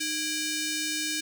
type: ring-modulated tone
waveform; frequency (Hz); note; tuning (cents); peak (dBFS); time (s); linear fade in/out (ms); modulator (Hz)
10% pulse; 1337; E6; +24; -17; 0-1.21; 10; 1030
effects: none